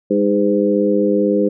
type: harmonic tone with a mistuned harmonic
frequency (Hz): 101.7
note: G#2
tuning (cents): -36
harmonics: 2 / 3 / 4 / 5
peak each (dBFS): -18 / -18 / -18 / -18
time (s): 0.1-1.49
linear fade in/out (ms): 10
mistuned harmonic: 3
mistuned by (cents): +33
effects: none